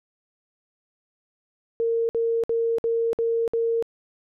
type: tone bursts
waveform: sine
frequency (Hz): 460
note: A#4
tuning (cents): -23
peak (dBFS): -20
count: 6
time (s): 1.8-3.825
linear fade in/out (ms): 0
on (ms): 290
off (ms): 57
effects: none